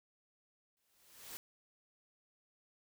white noise with exponential growth, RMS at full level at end -45 dBFS, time 0.77-1.37 s, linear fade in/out 0 ms, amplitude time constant 130 ms, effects none

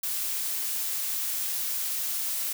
blue noise, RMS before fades -30 dBFS, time 0.03-2.53 s, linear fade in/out 5 ms, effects none

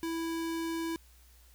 square tone, 329.6 Hz, E4, in tune, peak -33 dBFS, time 0.03-0.96 s, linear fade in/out 0 ms, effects added 60 Hz sine -57 dBFS peak until 1.54 s + white hiss -63 dBFS RMS until 1.54 s

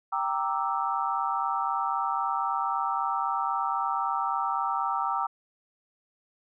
sine chord, E half-diminished seventh, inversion first, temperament equal, 784 / 932.3 / 1174.7 / 1318.5 Hz, G5 / Bb5 / D6 / E6, 0 / 0 / 0 / 0 cents, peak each -31 dBFS, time 0.12-5.27 s, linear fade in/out 10 ms, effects none

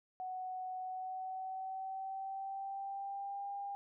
sine tone with pitch glide, 743 to 800.9 Hz, F#5 to G5, +7 to +37 cents, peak -39 dBFS, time 0.2-3.75 s, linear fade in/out 0 ms, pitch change +130 cents, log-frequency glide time 0.8-3.49 s, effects none

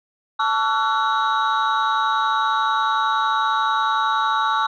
sine tone cluster, 881 / 1130 / 1345 / 1476 / 3830 Hz, A5 / C#6 / E6 / F#6 / A#7, +2 / +33 / +34 / -5 / +46 cents, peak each -21 / -21 / -22 / -26 / -28 dBFS, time 0.39-4.67 s, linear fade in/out 10 ms, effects tanh soft clip ceiling -11 dBFS

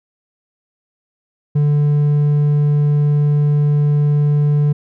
sine tone with hard clipping, 146.83 Hz, D3, in tune, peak -12 dBFS, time 1.55-4.73 s, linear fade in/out 10 ms, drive 3 dB, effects none

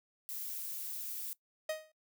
violet noise, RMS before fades -41 dBFS, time 0.29-1.33 s, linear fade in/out 0 ms
45% pulse tone with exponential decay, 626 Hz, D#5, 10 cents sharp, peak -31 dBFS, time 1.69-1.92 s, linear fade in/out 5 ms, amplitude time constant 50 ms
effects noise-tail reverb RT60 0.1 s tail -20 dB re dry

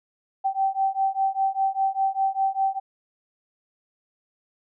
sine beating tone pair, 773 / 778 Hz, G5 / G5, -24 / -13 cents, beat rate 5 Hz, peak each -24 dBFS, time 0.44-2.8 s, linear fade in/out 20 ms, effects none

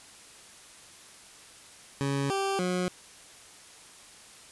20% pulse tone with pitch steps, 139.1 / 390.9 / 181.1 Hz, C#3 / G4 / F#3, +6 / -5 / -37 cents, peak -22 dBFS, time 2.01-2.88 s, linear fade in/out 0 ms, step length 290 ms, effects white hiss -51 dBFS RMS until 4.51 s + resampled to 24000 Hz

